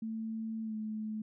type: tone with pitch glide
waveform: sine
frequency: 222.4 to 216.2 Hz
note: A3 to A3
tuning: +19 to -30 cents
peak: -35 dBFS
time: 0.02-1.22 s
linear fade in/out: 5 ms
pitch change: -49 cents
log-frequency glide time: 0.63-0.75 s
effects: none